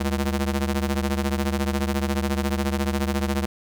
sawtooth ring-modulated tone, 138.6 Hz, C#3, in tune, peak -15 dBFS, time 0-3.46 s, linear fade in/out 10 ms, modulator 62.2 Hz, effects none

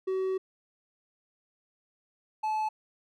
triangle tone pair in turn, 378.2 / 864.4 Hz, F#4 / A5, +38 / -31 cents, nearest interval octave + major second, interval 1431 cents, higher second, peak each -25 dBFS, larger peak neither, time 0.07-0.38 / 2.43-2.69 s, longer first, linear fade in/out 10 ms, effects none

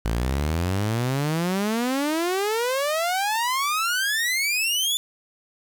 sawtooth exponential sweep, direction up, 53.3 to 3521 Hz, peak -18 dBFS, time 0.05-4.97 s, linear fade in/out 0 ms, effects 8-bit

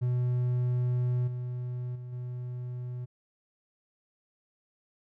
triangle tone with level steps, 123.8 Hz, B2, 5 cents sharp, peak -23 / -30 / -36 / -32 dBFS, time 0.01-3.06 s, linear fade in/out 20 ms, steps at 1.27 / 1.95 / 2.12 s, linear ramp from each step 10 ms, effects none

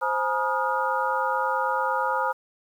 sine tone cluster, 524 / 847 / 956 / 1240 / 1419 Hz, C5 / G#5 / A#5 / D#6 / F6, +2 / +34 / +43 / -6 / +27 cents, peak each -29 / -29 / -27 / -29 / -30 dBFS, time 0.01-2.33 s, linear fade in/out 20 ms, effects 9-bit

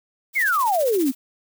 blue noise with tremolo, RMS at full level -29 dBFS, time 0.33-1.15 s, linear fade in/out 50 ms, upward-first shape triangle, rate 15 Hz, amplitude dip 80%
sine exponential sweep, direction down, 2286 to 246.9 Hz, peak -17 dBFS, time 0.35-1.12 s, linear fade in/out 20 ms
effects none

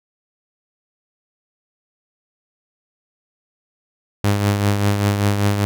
sawtooth tone with tremolo, 101.7 Hz, G#2, 36 cents flat, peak -9 dBFS, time 4.24-5.65 s, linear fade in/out 0 ms, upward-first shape triangle, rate 5.1 Hz, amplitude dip 55%, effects none

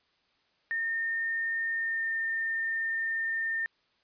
sine tone with pitch glide, 1823 to 1811.5 Hz, A#6 to A6, -39 to +50 cents, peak -28 dBFS, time 0.71-3.66 s, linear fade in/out 0 ms, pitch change -11 cents, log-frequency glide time 1.76-2.11 s, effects white hiss -70 dBFS RMS until 4.03 s + resampled to 11025 Hz

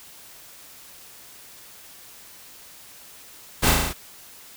pink noise with echo, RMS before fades -19 dBFS, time 3.62-3.72 s, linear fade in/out 20 ms, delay 36 ms, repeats 6, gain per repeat -2 dB, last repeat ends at 3.936 s, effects white hiss -46 dBFS RMS until 4.56 s

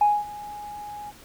sine tone with ADSR envelope, 830.6 Hz, G#5, in tune, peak -13 dBFS, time 0.01-1.12 s, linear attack 4 ms, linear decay 230 ms, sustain -21 dB, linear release 29 ms, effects tanh soft clip ceiling -10 dBFS + pink hiss -49 dBFS RMS until 1.24 s

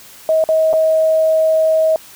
sine tone with dropouts, 636 Hz, D#5, 38 cents sharp, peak -10 dBFS, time 0.29-1.96 s, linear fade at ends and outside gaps 1 ms, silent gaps 0.44-0.489 / 0.73-0.736 s, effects white hiss -40 dBFS RMS until 2.15 s

